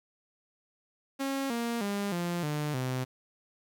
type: tone with pitch steps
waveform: sawtooth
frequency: 272.5 / 234.5 / 201.8 / 173.66 / 149.44 / 128.6 Hz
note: C#4 / A#3 / G#3 / F3 / D3 / C3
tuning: -29 / +11 / -49 / -9 / +30 / -30 cents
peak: -26 dBFS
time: 1.19-3.05 s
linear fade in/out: 20 ms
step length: 310 ms
effects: 10-bit